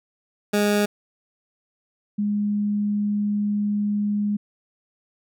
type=tone pair in turn; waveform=20% pulse / sine; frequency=206.6 / 206.6 Hz; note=G#3 / G#3; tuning=-9 / -9 cents; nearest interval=unison; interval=0 cents; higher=neither; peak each=-13 / -20 dBFS; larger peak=first; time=0.53-0.86 / 2.18-4.37 s; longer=second; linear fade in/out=10 ms; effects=none